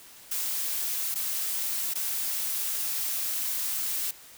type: noise with dropouts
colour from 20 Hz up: blue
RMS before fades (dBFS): -30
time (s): 0.31-4.11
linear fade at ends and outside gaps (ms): 5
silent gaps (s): 1.144-1.155 / 1.938-1.954
effects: white hiss -50 dBFS RMS until 4.37 s